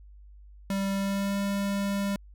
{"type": "tone with pitch glide", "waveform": "square", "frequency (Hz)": [196, 199.2], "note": ["G3", "G3"], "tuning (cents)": [0, 28], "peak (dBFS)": -27, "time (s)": [0.7, 2.16], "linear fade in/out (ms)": 2, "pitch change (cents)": 28, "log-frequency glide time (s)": [0.92, 1.39], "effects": ["added 50 Hz sine -47 dBFS peak until 2.34 s"]}